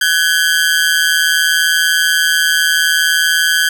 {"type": "ring-modulated tone", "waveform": "sawtooth", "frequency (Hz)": 1592, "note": "G6", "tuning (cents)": 26, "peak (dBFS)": -4, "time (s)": [0.01, 3.69], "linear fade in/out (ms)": 5, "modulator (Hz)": 80.3, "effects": []}